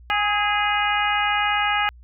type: harmonic tone with a mistuned harmonic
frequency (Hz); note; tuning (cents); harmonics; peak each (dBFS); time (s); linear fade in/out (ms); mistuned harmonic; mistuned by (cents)
412.4; G#4; -12; 2 / 3 / 4 / 5 / 6 / 7; -23 / -25 / -26 / -27 / -28 / -28; 0.1-1.89; 0; 3; +37
effects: added 60 Hz sine -43 dBFS peak until 2.03 s